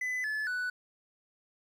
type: tone with pitch steps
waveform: triangle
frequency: 2006 / 1726.3 / 1485.5 Hz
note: B6 / A6 / F#6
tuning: +26 / -33 / +6 cents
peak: -29 dBFS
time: 0.01-0.7 s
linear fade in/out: 5 ms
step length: 230 ms
effects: 11-bit